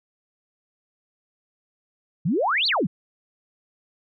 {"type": "exponential two-way sweep", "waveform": "sine", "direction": "up then down", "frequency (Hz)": [140.2, 4730, 140.2], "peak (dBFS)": -19, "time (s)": [2.25, 2.87], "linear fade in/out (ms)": 10, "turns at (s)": 2.67, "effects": []}